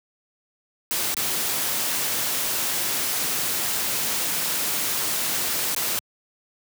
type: noise with dropouts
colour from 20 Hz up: white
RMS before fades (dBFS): -25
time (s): 0.91-5.99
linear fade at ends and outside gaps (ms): 0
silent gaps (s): 1.143-1.168 / 5.748-5.763
effects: high-pass 100 Hz 12 dB/octave